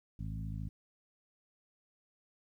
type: harmonic tone with a mistuned harmonic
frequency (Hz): 53.9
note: A1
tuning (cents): -35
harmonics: 1 / 2 / 3 / 4 / 5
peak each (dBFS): -41 / -41 / -43 / -49 / -53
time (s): 0.19-0.69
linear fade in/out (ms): 5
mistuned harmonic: 1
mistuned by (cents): +75
effects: 12-bit